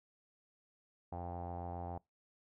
sawtooth tone with low-pass filter, 87.31 Hz, F2, in tune, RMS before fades -43 dBFS, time 1.12-1.98 s, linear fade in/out 5 ms, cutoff 780 Hz, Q 7.5, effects noise-tail reverb RT60 0.2 s tail -24 dB re dry

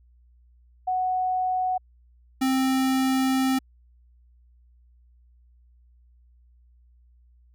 sine / square tone pair in turn, 740 / 263.1 Hz, F#5 / C4, 0 / +10 cents, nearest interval octave + tritone, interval 1790 cents, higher first, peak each -22 / -21 dBFS, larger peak second, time 0.87-1.78 / 2.41-3.59 s, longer second, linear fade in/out 10 ms, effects added 60 Hz sine -54 dBFS peak until 7.54 s

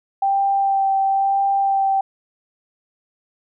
sine tone with vibrato, 784 Hz, G5, in tune, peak -15 dBFS, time 0.22-2.01 s, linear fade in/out 5 ms, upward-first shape sine, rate 1 Hz, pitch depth 13 cents each way, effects none

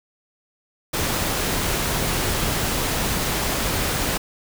pink noise, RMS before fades -23 dBFS, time 0.93-4.18 s, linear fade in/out 10 ms, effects none

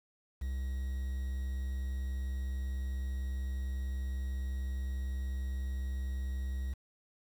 triangle tone with quantisation, 65.41 Hz, C2, in tune, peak -31 dBFS, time 0.41-6.74 s, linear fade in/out 10 ms, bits 9, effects none

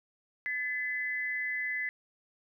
sine tone pair together, 1737.2 / 2020 Hz, A6 / B6, -23 / +39 cents, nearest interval minor third, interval 262 cents, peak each -36 / -32 dBFS, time 0.46-1.89 s, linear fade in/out 0 ms, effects none

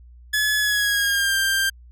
sawtooth tone with pitch glide, 1707 to 1583.5 Hz, G#6 to G6, +47 to +17 cents, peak -15 dBFS, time 0.33-1.7 s, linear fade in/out 10 ms, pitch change -130 cents, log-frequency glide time 0.57-1.36 s, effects added 60 Hz sine -43 dBFS peak until 1.91 s

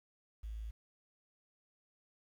sine tone with quantisation, 54.3 Hz, A1, 22 cents flat, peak -40 dBFS, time 0.43-0.71 s, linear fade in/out 10 ms, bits 11, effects none

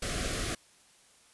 pink band-stop noise, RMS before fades -33 dBFS, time 0.02-0.55 s, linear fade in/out 5 ms, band 750 to 1100 Hz, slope 96 dB/octave, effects white hiss -61 dBFS RMS until 1.33 s + resampled to 24000 Hz

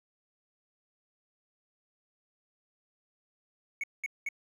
triangle tone bursts, 2216 Hz, C#7, 1 cent flat, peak -29 dBFS, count 3, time 3.81-4.288 s, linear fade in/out 2 ms, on 26 ms, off 200 ms, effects none

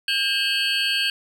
triangle tone cluster, 1606 / 2610 / 2879 / 3160 / 4448 Hz, G6 / E7 / F#7 / G7 / C#8, +41 / -18 / -48 / +13 / +5 cents, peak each -25 dBFS, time 0.08-1.1 s, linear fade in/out 2 ms, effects none

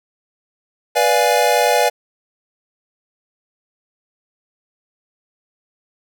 square chord, B diminished seventh, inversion none, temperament equal with one note detuned, 490.2 / 587.3 / 698.5 / 830.6 Hz, B4 / D5 / F5 / Ab5, -13 / 0 / 0 / 0 cents, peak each -19 dBFS, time 0.95-1.9 s, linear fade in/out 20 ms, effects none

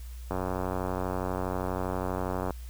click train, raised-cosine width 1 ms, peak -17 dBFS, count 204, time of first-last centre 0.31-2.507 s, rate 92.4 Hz, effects added 60 Hz sine -38 dBFS peak until 2.69 s + white hiss -55 dBFS RMS until 2.69 s

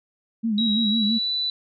sine tone with vibrato, 217 Hz, A3, 24 cents flat, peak -20 dBFS, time 0.43-1.19 s, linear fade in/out 20 ms, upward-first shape sine, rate 6 Hz, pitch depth 100 cents each way
sine tone with pitch glide, 3846 to 3975 Hz, B7 to B7, -47 to +10 cents, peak -22 dBFS, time 0.58-1.5 s, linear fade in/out 2 ms, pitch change +57 cents, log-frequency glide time 0.77-1.31 s
effects none

